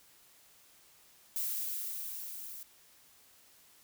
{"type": "noise with level ramp", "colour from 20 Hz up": "violet", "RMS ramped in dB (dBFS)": [-34, -46], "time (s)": [1.36, 2.63], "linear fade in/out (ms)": 0, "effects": ["white hiss -62 dBFS RMS until 3.83 s"]}